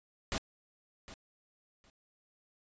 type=noise with echo; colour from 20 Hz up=pink; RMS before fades=-34 dBFS; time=0.32-0.38 s; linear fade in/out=0 ms; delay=760 ms; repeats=2; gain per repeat=-15 dB; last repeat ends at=1.9 s; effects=resampled to 16000 Hz